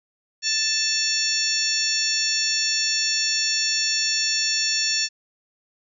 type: harmonic tone with a mistuned harmonic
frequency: 880 Hz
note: A5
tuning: in tune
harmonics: 2 / 3 / 4 / 5 / 6 / 7 / 8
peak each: -31 / -29 / -34 / -26 / -24 / -31 / -29 dBFS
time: 0.42-5.09 s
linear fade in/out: 50 ms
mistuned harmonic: 6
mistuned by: +81 cents
effects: none